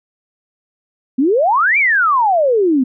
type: exponential two-way sweep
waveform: sine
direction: up then down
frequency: 244.8 to 2400 to 244.8 Hz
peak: -10 dBFS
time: 1.18-2.84 s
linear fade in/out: 10 ms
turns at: 1.78 s
effects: none